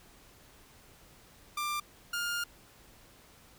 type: tone pair in turn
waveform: sawtooth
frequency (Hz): 1187 / 1411.6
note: D6 / F6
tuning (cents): +18 / +18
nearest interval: minor third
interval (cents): 300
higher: second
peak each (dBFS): -28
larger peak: neither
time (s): 1.57-1.8 / 2.13-2.44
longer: second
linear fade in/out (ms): 5
effects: pink hiss -58 dBFS RMS until 3.58 s